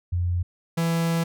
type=tone pair in turn; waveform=sine / 45% pulse; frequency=88.1 / 166.31 Hz; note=F2 / E3; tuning=+16 / +16 cents; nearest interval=major seventh; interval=1100 cents; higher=second; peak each=-21 dBFS; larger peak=neither; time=0.12-0.43 / 0.77-1.24 s; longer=second; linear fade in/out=10 ms; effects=none